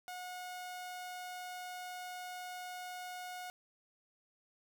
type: tone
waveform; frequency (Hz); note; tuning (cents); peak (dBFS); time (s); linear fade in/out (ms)
sawtooth; 726; F#5; -33; -39; 0.08-3.5; 0
effects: none